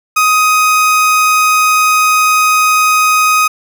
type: tone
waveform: 30% pulse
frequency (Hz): 1254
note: D#6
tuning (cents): +13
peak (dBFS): -5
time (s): 0.16-3.48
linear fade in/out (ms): 10
effects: none